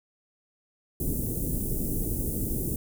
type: band-stop noise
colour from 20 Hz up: pink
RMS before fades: -29 dBFS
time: 1-2.76 s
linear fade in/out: 2 ms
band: 390 to 10000 Hz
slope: 24 dB/octave
effects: none